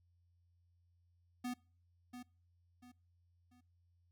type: tone with echo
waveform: square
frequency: 247.2 Hz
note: B3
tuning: 2 cents sharp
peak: -39 dBFS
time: 1.44-1.54 s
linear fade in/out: 10 ms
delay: 690 ms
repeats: 3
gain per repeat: -9 dB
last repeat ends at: 3.61 s
effects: noise-tail reverb RT60 0.4 s tail -24 dB re dry + added 87 Hz sine -70 dBFS peak until 4.11 s